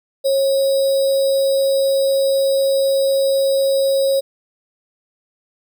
sine tone with sample-and-hold, 544 Hz, C#5, 33 cents flat, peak -13 dBFS, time 0.24-4.21 s, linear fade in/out 20 ms, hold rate 4410 Hz, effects none

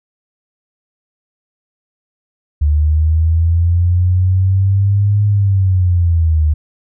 sine linear two-way sweep, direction up then down, 73.42 to 103.83 to 74.9 Hz, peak -9 dBFS, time 2.61-6.54 s, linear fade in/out 10 ms, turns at 5.25 s, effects none

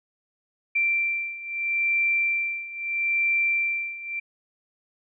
sine beating tone pair, 2353 / 2353.77 Hz, D7 / D7, +3 / +3 cents, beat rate 0.77 Hz, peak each -27 / -24 dBFS, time 0.75-4.2 s, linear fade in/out 10 ms, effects none

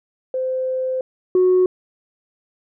sine tone pair in turn, 517 / 367.3 Hz, C5 / F#4, -21 / -13 cents, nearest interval tritone, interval 592 cents, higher first, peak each -19 / -10 dBFS, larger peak second, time 0.34-1.01 / 1.35-1.66 s, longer first, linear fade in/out 2 ms, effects tanh soft clip ceiling -9 dBFS

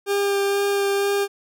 40% pulse tone with vibrato, 400 Hz, G4, 35 cents sharp, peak -18 dBFS, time 0.06-1.28 s, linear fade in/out 50 ms, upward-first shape sine, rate 2.1 Hz, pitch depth 10 cents each way, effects none

